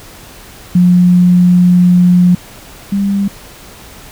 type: tone pair in turn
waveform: sine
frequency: 178.4 / 198.89 Hz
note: F3 / G3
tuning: +37 / +25 cents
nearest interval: major second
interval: 188 cents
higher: second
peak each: -4 / -10 dBFS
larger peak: first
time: 0.75-2.35 / 2.92-3.28 s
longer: first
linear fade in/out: 5 ms
effects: pink hiss -35 dBFS RMS until 4.11 s